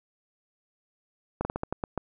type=slowing click train; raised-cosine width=1 ms; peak=-15 dBFS; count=8; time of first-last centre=1.41-1.977 s; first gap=40 ms; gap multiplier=1.23; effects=none